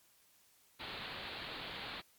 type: low-pass noise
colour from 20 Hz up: white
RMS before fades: -45 dBFS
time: 0.79-2.02 s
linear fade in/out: 20 ms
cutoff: 4400 Hz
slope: 96 dB/octave
effects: white hiss -68 dBFS RMS until 2.18 s + MP3 96 kbps